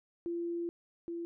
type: tone pair in turn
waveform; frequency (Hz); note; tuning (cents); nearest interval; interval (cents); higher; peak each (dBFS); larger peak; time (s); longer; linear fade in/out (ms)
sine; 341.9 / 339.5; F4 / F4; -37 / -49; unison; 12; first; -33 / -36; first; 0.26-0.69 / 1.08-1.25; first; 0
effects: none